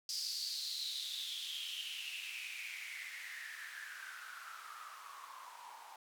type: noise with band-pass filter sweep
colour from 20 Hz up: blue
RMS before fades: -45 dBFS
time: 0.09-5.96 s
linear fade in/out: 2 ms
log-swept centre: 5000 to 870 Hz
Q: 7.7
effects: none